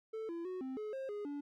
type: tone with pitch steps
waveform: triangle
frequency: 441.5 / 337.4 / 368.9 / 261.9 / 426.3 / 533 / 414 / 287.7 Hz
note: A4 / E4 / F#4 / C4 / G#4 / C5 / G#4 / D4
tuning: +6 / +40 / -5 / +2 / +45 / +32 / -5 / -36 cents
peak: -37 dBFS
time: 0.13-1.41 s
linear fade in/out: 10 ms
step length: 160 ms
effects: none